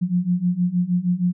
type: beating tone pair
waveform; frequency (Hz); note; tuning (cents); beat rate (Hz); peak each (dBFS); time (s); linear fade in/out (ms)
sine; 174.61 / 181.01; F3 / F#3; 0 / -38; 6.4; -22 / -20; 0.01-1.33; 20
effects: none